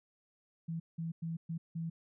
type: tone bursts at uneven times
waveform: sine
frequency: 164.81 Hz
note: E3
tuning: in tune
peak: -35 dBFS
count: 5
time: 0.68-0.8 / 0.98-1.12 / 1.22-1.37 / 1.49-1.58 / 1.75-1.9 s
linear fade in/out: 10 ms
effects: none